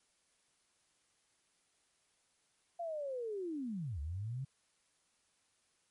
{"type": "linear two-way sweep", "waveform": "sine", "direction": "down then up", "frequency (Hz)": [698.5, 68.4, 139.1], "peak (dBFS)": -37, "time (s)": [2.79, 4.45], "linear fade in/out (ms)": 10, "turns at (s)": 4, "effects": ["white hiss -75 dBFS RMS until 5.9 s", "MP3 48 kbps"]}